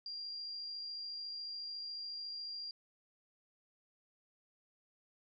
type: tone with amplitude modulation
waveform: sine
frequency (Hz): 4774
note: D8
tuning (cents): +28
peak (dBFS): -40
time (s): 0.06-2.71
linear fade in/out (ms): 2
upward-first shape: sine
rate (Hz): 54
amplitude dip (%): 25
effects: none